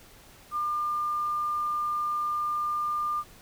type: tone with quantisation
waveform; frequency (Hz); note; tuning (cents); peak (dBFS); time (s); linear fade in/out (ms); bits
sine; 1200; D6; +37; -26; 0.51-3.24; 50; 9
effects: pink hiss -53 dBFS RMS until 3.41 s